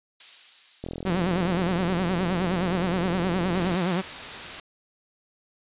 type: noise with exponential decay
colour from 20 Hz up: violet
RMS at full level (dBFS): -30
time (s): 0.2-2.64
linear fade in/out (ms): 5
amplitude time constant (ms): 530
type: click train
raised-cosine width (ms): 2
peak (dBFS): -20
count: 124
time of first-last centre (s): 0.84-3.741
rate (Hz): 42.4
type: tone with vibrato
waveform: sawtooth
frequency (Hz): 179.2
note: F3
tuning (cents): +45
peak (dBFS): -19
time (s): 1.05-4.02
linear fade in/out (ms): 20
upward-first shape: sine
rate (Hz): 9.6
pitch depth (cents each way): 120
type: noise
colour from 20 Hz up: white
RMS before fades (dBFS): -35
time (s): 3.54-4.6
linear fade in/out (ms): 2
effects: resampled to 8000 Hz